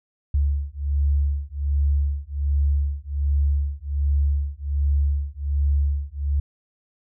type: beating tone pair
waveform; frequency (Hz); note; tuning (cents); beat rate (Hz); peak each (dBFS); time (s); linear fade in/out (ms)
sine; 70.6 / 71.9; C#2 / D2; +32 / -36; 1.3; -22; 0.34-6.4; 5
effects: none